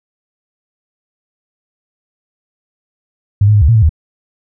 sine tone with pitch steps, 101.4 / 106.1 / 103.4 / 72.1 / 115.5 / 109.1 / 78.3 Hz, G#2 / G#2 / G#2 / D2 / A#2 / A2 / D#2, -41 / +38 / -7 / -31 / -16 / -14 / +11 cents, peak -5 dBFS, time 3.41-3.893 s, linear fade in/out 5 ms, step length 69 ms, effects none

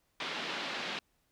white band-pass noise, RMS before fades -38 dBFS, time 0.2-0.99 s, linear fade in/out 2 ms, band 170 to 3800 Hz, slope 24 dB/octave, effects pink hiss -75 dBFS RMS until 1.31 s

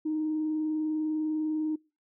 sine tone with vibrato, 310 Hz, D#4, 6 cents flat, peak -26 dBFS, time 0.05-1.76 s, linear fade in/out 10 ms, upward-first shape square, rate 20 Hz, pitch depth 21 cents each way, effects noise-tail reverb RT60 0.3 s tail -25 dB re dry + tanh soft clip ceiling -22 dBFS

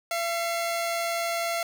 sawtooth tone pair together, 678 / 2153 Hz, E5 / C7, +49 / +49 cents, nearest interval octave + minor sixth, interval 2000 cents, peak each -23 / -31 dBFS, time 0.11-1.63 s, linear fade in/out 2 ms, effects none

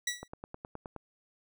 15% pulse tone with exponential decay, 1943 Hz, B6, 29 cents flat, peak -21 dBFS, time 0.07-0.28 s, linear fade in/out 5 ms, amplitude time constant 44 ms
click train, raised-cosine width 1 ms, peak -27 dBFS, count 8, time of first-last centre 0.23-0.963 s, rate 9.55 Hz
effects none

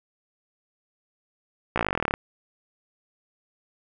slowing click train, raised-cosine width 0.5 ms, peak -8 dBFS, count 18, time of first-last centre 1.76-2.139 s, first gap 16 ms, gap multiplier 1.04, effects none

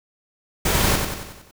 pink noise with echo, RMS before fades -20 dBFS, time 0.65-0.96 s, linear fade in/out 5 ms, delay 92 ms, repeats 6, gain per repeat -5 dB, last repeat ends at 1.512 s, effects none

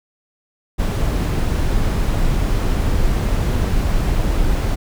brown noise, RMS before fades -17 dBFS, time 0.78-4.76 s, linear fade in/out 20 ms, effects none

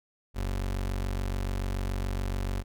30% pulse tone, 47 Hz, F#1, 28 cents sharp, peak -26 dBFS, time 0.34-2.64 s, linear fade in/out 50 ms, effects none

